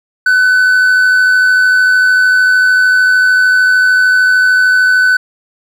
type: tone with amplitude modulation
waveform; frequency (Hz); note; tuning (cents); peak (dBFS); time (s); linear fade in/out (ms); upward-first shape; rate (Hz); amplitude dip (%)
triangle; 1505; F#6; +29; -3; 0.26-5.17; 5; sine; 93.3; 30
effects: none